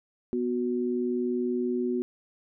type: tone pair together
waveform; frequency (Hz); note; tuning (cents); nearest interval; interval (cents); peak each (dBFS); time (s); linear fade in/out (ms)
sine; 246.5 / 366.8; B3 / F#4; -3 / -15; perfect fifth; 688; -28; 0.33-2.02; 0
effects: none